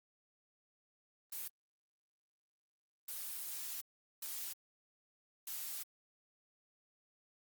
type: noise bursts at uneven times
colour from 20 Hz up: blue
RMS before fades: -43 dBFS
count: 4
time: 1.32-1.48 / 3.08-3.81 / 4.22-4.53 / 5.47-5.83 s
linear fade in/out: 5 ms
effects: Opus 24 kbps